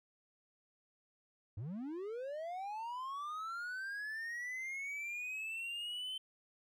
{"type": "linear sweep", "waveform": "triangle", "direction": "up", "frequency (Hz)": [90.6, 3086], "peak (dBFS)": -38, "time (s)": [1.57, 6.18], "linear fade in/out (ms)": 5, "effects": []}